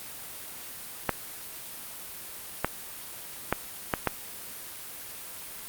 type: clicks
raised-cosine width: 0.5 ms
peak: -8 dBFS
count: 5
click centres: 1.093 / 2.646 / 3.526 / 3.938 / 4.073 s
effects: white hiss -41 dBFS RMS until 5.68 s + Opus 32 kbps